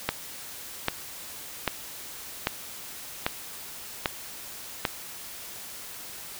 click train, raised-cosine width 0.3 ms, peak -7 dBFS, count 7, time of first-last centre 0.09-4.852 s, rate 1.26 Hz, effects white hiss -41 dBFS RMS until 6.39 s

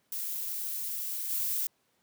violet noise with level steps, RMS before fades -35 / -31 dBFS, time 0.12-1.67 s, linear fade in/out 2 ms, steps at 1.29 s, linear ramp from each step 20 ms, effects pink hiss -72 dBFS RMS until 2.02 s + high-pass 150 Hz 12 dB/octave

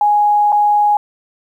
sine tone with dropouts, 830.6 Hz, G#5, in tune, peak -9 dBFS, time 0.01-0.97 s, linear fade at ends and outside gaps 2 ms, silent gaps 0.521-0.526 s, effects 8-bit

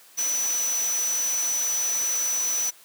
sine tone in noise, 5960 Hz, F#8, 12 cents sharp, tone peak -23 dBFS, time 0.17-2.71 s, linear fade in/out 20 ms, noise white, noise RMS -33 dBFS, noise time 0.17-2.71 s, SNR +7 dB, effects white hiss -52 dBFS RMS until 2.84 s + high-pass 300 Hz 12 dB/octave

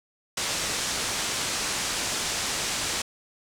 white low-pass noise, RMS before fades -29 dBFS, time 0.37-3.02 s, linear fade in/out 5 ms, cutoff 8200 Hz, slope 24 dB/octave, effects none

